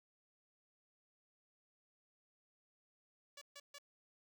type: tone bursts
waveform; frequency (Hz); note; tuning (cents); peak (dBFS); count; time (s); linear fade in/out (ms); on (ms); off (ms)
5% pulse; 572; D5; -46; -40; 3; 3.37-3.785; 5; 45; 140
effects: none